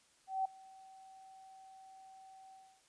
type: tone with ADSR envelope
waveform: sine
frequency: 765 Hz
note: G5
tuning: 42 cents flat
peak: -30 dBFS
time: 0.27-2.82 s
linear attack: 180 ms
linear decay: 7 ms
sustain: -24 dB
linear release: 290 ms
effects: white hiss -69 dBFS RMS until 2.88 s + resampled to 22050 Hz